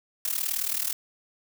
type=noise with amplitude modulation; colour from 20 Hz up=blue; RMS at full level=-25 dBFS; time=0.25-0.93 s; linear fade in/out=2 ms; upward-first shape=sine; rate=38.6 Hz; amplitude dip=85%; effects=none

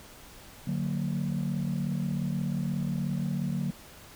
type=chord; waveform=sine; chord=D augmented; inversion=none; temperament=just; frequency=146.83 / 183.54 / 229.4 Hz; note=D3 / F#3 / A#3; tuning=0 / -14 / -28 cents; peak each=-30 / -30 / -33 dBFS; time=0.67-3.71 s; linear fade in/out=5 ms; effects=tanh soft clip ceiling -22 dBFS + pink hiss -50 dBFS RMS until 4.15 s

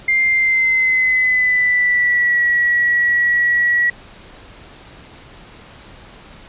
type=tone with pitch glide; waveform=sine; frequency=2101 to 1926.6 Hz; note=C7 to B6; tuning=+7 to -43 cents; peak=-12 dBFS; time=0.08-3.9 s; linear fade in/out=5 ms; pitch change=-150 cents; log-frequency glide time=0.29-2.42 s; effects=pink hiss -41 dBFS RMS until 6.48 s + resampled to 8000 Hz

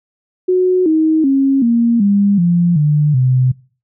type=tone with pitch steps; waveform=sine; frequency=367.1 / 315.9 / 271.9 / 233.9 / 201.3 / 173.25 / 149.09 / 128.3 Hz; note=F#4 / D#4 / C#4 / A#3 / G3 / F3 / D3 / C3; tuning=-14 / +26 / -33 / +6 / +46 / -14 / +26 / -34 cents; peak=-9 dBFS; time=0.48-3.52 s; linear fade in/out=10 ms; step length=380 ms; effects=noise-tail reverb RT60 0.4 s tail -23 dB re dry

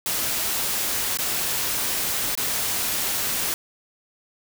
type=noise with dropouts; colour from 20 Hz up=white; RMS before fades=-25 dBFS; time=0.06-3.54 s; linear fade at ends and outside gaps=1 ms; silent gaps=1.172-1.187 / 2.352-2.375 s; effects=none

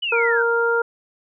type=exponential sweep; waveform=sine; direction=down; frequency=3022 to 1480 Hz; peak=-21 dBFS; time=0.02-0.43 s; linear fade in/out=10 ms
type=harmonic tone; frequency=466.2 Hz; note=A#4; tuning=in tune; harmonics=1 / 2 / 3; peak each=-19 / -26 / -20 dBFS; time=0.12-0.82 s; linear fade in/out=5 ms
effects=none

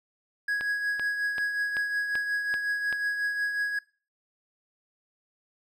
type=tone with tremolo; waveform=triangle; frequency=1661.2 Hz; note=G#6; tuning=in tune; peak=-22 dBFS; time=0.48-3.79 s; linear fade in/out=5 ms; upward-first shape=triangle; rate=5.5 Hz; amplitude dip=50%
type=click train; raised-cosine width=0.3 ms; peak=-20 dBFS; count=7; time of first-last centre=0.61-2.927 s; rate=2.59 Hz
effects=noise-tail reverb RT60 0.4 s tail -23 dB re dry

